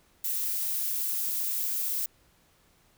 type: noise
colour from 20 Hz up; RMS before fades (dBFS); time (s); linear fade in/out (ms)
violet; -30; 0.24-2.06; 5
effects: pink hiss -64 dBFS RMS until 2.97 s